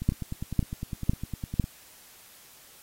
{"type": "two click trains", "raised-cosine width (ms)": 5, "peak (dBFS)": [-9, -20], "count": [4, 17], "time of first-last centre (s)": [[0.09, 1.598], [0.02, 1.641]], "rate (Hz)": [1.99, 9.87], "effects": ["white hiss -53 dBFS RMS until 2.82 s", "AAC 48 kbps"]}